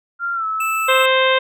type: tone with pitch glide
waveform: sine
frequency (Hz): 1388 to 1302.6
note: F6 to E6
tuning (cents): -11 to -21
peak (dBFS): -19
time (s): 0.19-1.07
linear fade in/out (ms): 50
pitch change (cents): -110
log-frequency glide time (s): 0.34-0.45
type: tone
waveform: square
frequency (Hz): 2637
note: E7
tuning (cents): 0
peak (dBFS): -22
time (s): 0.6-1.06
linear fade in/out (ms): 5
type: harmonic tone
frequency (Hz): 523.3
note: C5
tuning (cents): 0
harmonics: 1 / 2 / 3 / 4 / 5 / 6 / 7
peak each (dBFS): -16 / -19 / -21 / -22 / -23 / -24 / -24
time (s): 0.88-1.39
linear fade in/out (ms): 10
effects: none